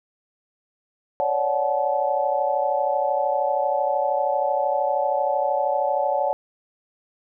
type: chord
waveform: sine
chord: D major seventh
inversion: third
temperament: equal with one note detuned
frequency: 554.4 / 587.3 / 740 / 863.9 Hz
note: C#5 / D5 / F#5 / A5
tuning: 0 / 0 / 0 / -32 cents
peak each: -25 dBFS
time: 1.2-6.33 s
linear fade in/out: 0 ms
effects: none